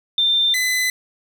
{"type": "tone pair in turn", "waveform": ["sine", "sawtooth"], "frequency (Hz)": [3586, 2013], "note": ["A7", "B6"], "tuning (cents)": [32, 33], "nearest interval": "minor seventh", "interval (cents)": 999, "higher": "first", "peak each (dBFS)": -14, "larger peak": "neither", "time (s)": [[0.18, 0.54], [0.54, 0.9]], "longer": "neither", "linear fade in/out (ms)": 2, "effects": ["8-bit"]}